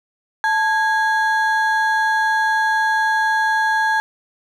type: ring-modulated tone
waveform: triangle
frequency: 1263 Hz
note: D#6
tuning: 26 cents sharp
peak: -10 dBFS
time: 0.44-4 s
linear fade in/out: 0 ms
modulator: 385 Hz
effects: none